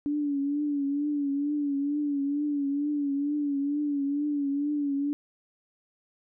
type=tone with vibrato; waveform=sine; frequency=287.1 Hz; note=D4; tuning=39 cents flat; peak=-25 dBFS; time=0.06-5.13 s; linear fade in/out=0 ms; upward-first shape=triangle; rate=2.2 Hz; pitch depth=66 cents each way; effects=none